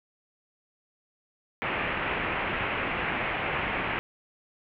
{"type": "low-pass noise", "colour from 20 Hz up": "white", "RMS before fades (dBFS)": -30, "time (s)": [1.62, 3.99], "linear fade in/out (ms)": 0, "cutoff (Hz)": 2700, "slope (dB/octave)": 48, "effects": []}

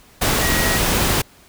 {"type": "tone in noise", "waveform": "sine", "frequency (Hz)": 1903, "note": "A#6", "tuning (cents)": 35, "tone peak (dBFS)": -23, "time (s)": [0.41, 0.78], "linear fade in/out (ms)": 10, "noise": "pink", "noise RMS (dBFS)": -18, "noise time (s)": [0.21, 1.22], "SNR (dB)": -8, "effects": ["pink hiss -49 dBFS RMS until 1.48 s"]}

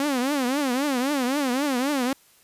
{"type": "tone with vibrato", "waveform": "sawtooth", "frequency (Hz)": 268.6, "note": "C4", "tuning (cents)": 46, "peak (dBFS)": -18, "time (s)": [0, 2.13], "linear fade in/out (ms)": 2, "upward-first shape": "triangle", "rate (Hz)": 3.8, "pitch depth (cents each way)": 210, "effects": ["white hiss -57 dBFS RMS until 2.43 s", "resampled to 32000 Hz"]}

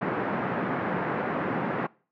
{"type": "band-pass noise", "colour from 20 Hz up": "pink", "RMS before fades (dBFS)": -29, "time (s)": [0.01, 1.87], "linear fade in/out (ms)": 10, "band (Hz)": [150, 1800], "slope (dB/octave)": 24, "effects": ["noise-tail reverb RT60 0.4 s tail -23 dB re dry"]}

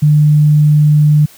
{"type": "tone", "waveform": "sine", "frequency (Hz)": 150, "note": "D3", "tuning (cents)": 37, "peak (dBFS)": -5, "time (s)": [0.02, 1.26], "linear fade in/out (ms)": 10, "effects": ["white hiss -41 dBFS RMS until 1.37 s"]}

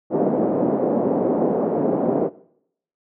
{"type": "band-pass noise", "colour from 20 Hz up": "white", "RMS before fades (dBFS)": -20, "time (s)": [0.1, 2.3], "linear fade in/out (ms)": 50, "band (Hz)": [180, 580], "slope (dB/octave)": 24, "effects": ["noise-tail reverb RT60 0.7 s tail -20 dB re dry"]}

